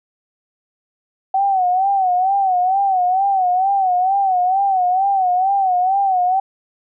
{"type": "tone with vibrato", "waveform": "sine", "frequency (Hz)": 756, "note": "F#5", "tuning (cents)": 37, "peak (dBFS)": -13, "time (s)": [1.34, 6.4], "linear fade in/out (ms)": 5, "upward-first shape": "sine", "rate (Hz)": 2.2, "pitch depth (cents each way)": 93, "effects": []}